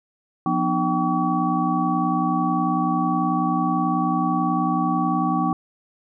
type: tone cluster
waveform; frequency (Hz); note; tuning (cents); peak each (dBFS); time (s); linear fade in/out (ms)
sine; 174.9 / 245.9 / 304.3 / 774 / 1135; F3 / B3 / D#4 / G5 / C#6; +3 / -7 / -38 / -22 / +41; -25; 0.46-5.53; 2
effects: none